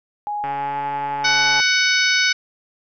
sine tone with pitch glide, 830.6 to 857.4 Hz, G#5 to A5, 0 to -45 cents, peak -22 dBFS, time 0.27-1.6 s, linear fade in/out 0 ms, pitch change +55 cents, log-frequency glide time 0.47-0.77 s
click train, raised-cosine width 0.5 ms, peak -17 dBFS, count 165, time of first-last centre 0.44-1.603 s, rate 141 Hz
harmonic tone, 746 Hz, F#5, 14 cents sharp, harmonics 2 / 3 / 4 / 5 / 6 / 7 / 8, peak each -19 / -20 / -26 / -24 / -25 / -24 / -27 dBFS, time 1.24-2.33 s, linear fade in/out 10 ms
effects none

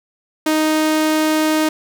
sawtooth tone, 311.1 Hz, D#4, in tune, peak -10 dBFS, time 0.46-1.69 s, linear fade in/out 5 ms, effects none

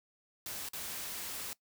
white noise with dropouts, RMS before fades -41 dBFS, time 0.46-1.53 s, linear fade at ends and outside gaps 1 ms, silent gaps 0.687-0.733 s, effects noise-tail reverb RT60 0.1 s tail -20 dB re dry

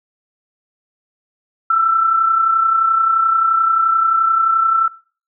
sine tone with amplitude modulation, 1334 Hz, E6, 20 cents sharp, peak -9 dBFS, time 1.7-4.88 s, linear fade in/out 5 ms, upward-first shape sine, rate 31.5 Hz, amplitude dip 50%, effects noise-tail reverb RT60 0.4 s tail -20 dB re dry

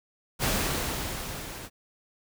pink noise with level ramp, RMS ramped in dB -25 to -41 dBFS, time 0.39-1.7 s, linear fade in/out 50 ms, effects none

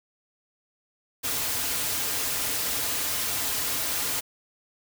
white noise with comb filter, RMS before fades -28 dBFS, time 1.23-4.21 s, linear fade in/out 20 ms, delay 5.3 ms, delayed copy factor -0.5, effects none

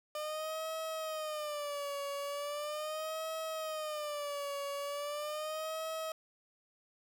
30% pulse tone with vibrato, 601 Hz, D5, 40 cents sharp, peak -34 dBFS, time 0.15-6.12 s, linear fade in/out 2 ms, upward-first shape sine, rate 0.39 Hz, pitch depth 110 cents each way, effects none

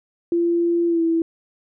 sine tone with pitch glide, 341.7 to 329.9 Hz, F4 to E4, -38 to +1 cents, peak -16 dBFS, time 0.32-1.22 s, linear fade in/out 2 ms, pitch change -61 cents, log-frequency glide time 0.87-1.02 s, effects none

